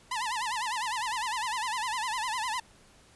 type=tone with vibrato; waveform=sawtooth; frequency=938 Hz; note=A#5; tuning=11 cents sharp; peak=-26 dBFS; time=0.11-2.6 s; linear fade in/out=5 ms; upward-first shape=sine; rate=9.9 Hz; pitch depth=170 cents each way; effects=pink hiss -58 dBFS RMS until 3.15 s + resampled to 24000 Hz